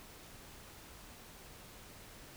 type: silence
effects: pink hiss -54 dBFS RMS until 2.36 s